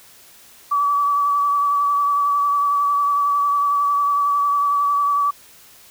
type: tone with vibrato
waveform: sine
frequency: 1147 Hz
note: D6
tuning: 41 cents flat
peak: -15 dBFS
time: 0.71-5.31 s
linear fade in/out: 10 ms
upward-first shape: sine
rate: 11 Hz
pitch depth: 20 cents each way
effects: white hiss -47 dBFS RMS until 5.9 s